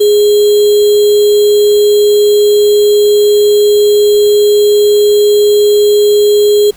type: tone with sample-and-hold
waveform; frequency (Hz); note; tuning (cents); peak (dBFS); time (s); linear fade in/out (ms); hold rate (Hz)
sine; 415.3; G#4; 0; -4; 0-6.71; 10; 3675
effects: pink hiss -40 dBFS RMS until 6.76 s